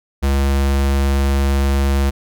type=tone; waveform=square; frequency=68.9 Hz; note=C#2; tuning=10 cents flat; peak=-14 dBFS; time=0.22-2.11 s; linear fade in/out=20 ms; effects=none